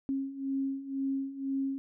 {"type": "beating tone pair", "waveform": "sine", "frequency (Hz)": [269.9, 271.9], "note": ["C#4", "C#4"], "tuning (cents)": [-46, -33], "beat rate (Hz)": 2, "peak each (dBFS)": [-36, -32], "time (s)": [0.09, 1.78], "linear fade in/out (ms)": 0, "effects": []}